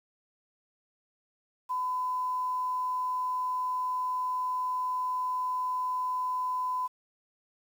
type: tone with quantisation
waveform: sine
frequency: 1008 Hz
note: B5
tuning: 35 cents sharp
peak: -28 dBFS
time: 1.69-6.88 s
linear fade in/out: 20 ms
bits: 9
effects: none